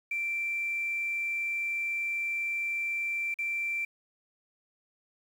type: tone with dropouts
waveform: sine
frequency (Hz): 2349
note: D7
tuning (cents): 0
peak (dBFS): -28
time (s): 0.11-3.85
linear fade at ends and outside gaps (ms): 5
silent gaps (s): 3.342-3.387
effects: tanh soft clip ceiling -24 dBFS + 9-bit